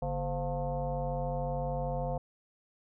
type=tone with frequency modulation; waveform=sine; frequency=329.3 Hz; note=E4; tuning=2 cents flat; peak=-30 dBFS; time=0.02-2.18 s; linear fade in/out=5 ms; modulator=188 Hz; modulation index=2.4; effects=none